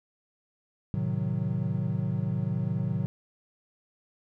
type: chord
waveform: triangle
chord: A diminished seventh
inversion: none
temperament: equal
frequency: 110 / 130.81 / 155.56 / 185 Hz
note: A2 / C3 / Eb3 / Gb3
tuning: 0 / 0 / 0 / 0 cents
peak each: -30 dBFS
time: 0.94-3.06 s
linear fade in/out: 0 ms
effects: none